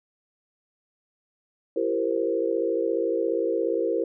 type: chord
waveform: sine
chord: C dominant seventh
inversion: first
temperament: equal with one note detuned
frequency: 337.5 / 392 / 466.2 / 523.3 Hz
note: E4 / G4 / Bb4 / C5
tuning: +41 / 0 / 0 / 0 cents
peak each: -28 / -29 / -26 / -29 dBFS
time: 1.76-4.04 s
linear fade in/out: 5 ms
effects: none